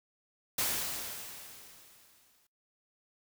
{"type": "noise with exponential decay", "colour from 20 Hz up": "white", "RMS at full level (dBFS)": -30, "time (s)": [0.58, 2.47], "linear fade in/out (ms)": 5, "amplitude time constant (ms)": 410, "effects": ["noise-tail reverb RT60 0.2 s tail -25 dB re dry"]}